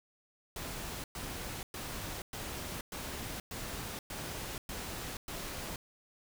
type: noise bursts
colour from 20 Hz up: pink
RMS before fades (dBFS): -41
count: 9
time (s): 0.56-5.76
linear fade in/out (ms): 2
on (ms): 480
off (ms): 110
effects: none